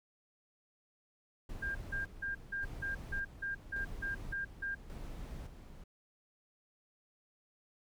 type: noise with tremolo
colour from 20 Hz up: brown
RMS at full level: -44 dBFS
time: 1.49-5.84 s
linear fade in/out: 5 ms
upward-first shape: square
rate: 0.88 Hz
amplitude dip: 55%
type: tone bursts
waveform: sine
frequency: 1600 Hz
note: G6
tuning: 35 cents sharp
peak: -35 dBFS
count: 11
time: 1.62-4.75 s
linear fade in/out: 10 ms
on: 130 ms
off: 170 ms
effects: none